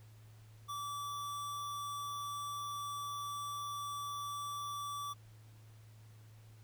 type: tone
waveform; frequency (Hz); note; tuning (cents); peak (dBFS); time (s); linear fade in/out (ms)
square; 1157; D6; -26; -40; 0.68-5.14; 20
effects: added 109 Hz sine -55 dBFS peak until 6.63 s + pink hiss -67 dBFS RMS until 6.63 s